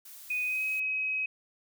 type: noise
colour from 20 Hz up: blue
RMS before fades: -48 dBFS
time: 0.05-0.8 s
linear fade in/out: 5 ms
type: tone with pitch glide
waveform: sine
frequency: 2489 to 2541 Hz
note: D#7 to D#7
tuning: 0 to +36 cents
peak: -28 dBFS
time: 0.3-1.26 s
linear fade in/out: 5 ms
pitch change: +36 cents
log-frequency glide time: 0.44-0.63 s
effects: none